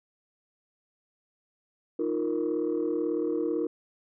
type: chord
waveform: sine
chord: Eb suspended second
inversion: none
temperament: equal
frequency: 311.1 / 349.2 / 466.2 Hz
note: Eb4 / F4 / Bb4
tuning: 0 / 0 / 0 cents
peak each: -29 dBFS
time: 1.99-3.67 s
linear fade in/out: 5 ms
effects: tanh soft clip ceiling -20 dBFS